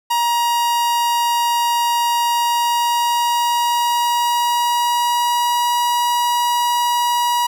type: tone with pitch glide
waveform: 45% pulse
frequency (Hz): 948 to 962.9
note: A#5 to B5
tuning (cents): +29 to -44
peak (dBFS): -15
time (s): 0.1-7.47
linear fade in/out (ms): 10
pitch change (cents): +27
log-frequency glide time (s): 2.29-5.7
effects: none